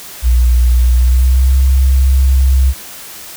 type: tone with pitch glide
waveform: sine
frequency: 60.5 to 65.98 Hz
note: B1 to C2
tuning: -35 to +15 cents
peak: -6 dBFS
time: 0.22-2.74 s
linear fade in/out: 50 ms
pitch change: +150 cents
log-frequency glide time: 0.86-1.55 s
effects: white hiss -31 dBFS RMS until 3.36 s